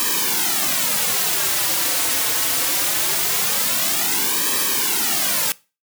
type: noise with flanger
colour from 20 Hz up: white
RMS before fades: -20 dBFS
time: 0-5.52 s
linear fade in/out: 0 ms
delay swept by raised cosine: 1.4 to 5.1 ms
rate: 0.22 Hz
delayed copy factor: -1
effects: noise-tail reverb RT60 0.3 s tail -21 dB re dry + high-pass 150 Hz 12 dB/octave